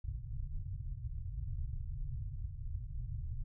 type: low-pass noise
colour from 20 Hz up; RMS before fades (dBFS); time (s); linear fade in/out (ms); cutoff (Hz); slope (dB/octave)
pink; -40; 0.04-3.44; 5; 140; 96
effects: none